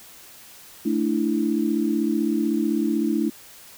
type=chord; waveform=sine; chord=A suspended fourth; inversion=none; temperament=equal; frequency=220 / 293.7 / 329.6 Hz; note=A3 / D4 / E4; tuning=0 / 0 / 0 cents; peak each=-24 dBFS; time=0.85-3.3 s; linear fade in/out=10 ms; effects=white hiss -46 dBFS RMS until 3.77 s